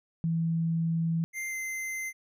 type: tone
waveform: sine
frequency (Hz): 164.81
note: E3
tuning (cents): 0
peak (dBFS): -25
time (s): 0.24-1.24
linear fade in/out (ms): 0
type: tone with pitch glide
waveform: square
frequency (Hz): 2093 to 2073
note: C7 to C7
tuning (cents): 0 to -17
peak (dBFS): -33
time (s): 1.33-2.13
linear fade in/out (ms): 50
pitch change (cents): -17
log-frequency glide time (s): 1.49-1.54
effects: none